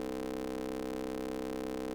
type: ring-modulated tone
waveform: 25% pulse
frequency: 65.41 Hz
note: C2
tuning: in tune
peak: -29 dBFS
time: 0-1.94 s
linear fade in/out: 0 ms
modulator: 374 Hz
effects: none